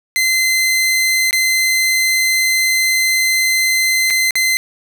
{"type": "tone with dropouts", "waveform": "sawtooth", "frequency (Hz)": 2064, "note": "C7", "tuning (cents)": -24, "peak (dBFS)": -9, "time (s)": [0.16, 4.57], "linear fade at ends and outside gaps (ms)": 0, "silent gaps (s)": [[1.309, 1.329], [4.102, 4.106], [4.308, 4.355]], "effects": []}